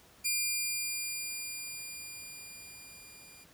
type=tone with level ramp; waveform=10% pulse; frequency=2400 Hz; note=D7; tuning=37 cents sharp; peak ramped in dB=-19 to -44 dBFS; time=0.24-3.45 s; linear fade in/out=20 ms; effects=pink hiss -59 dBFS RMS until 3.53 s + high-pass 60 Hz 12 dB/octave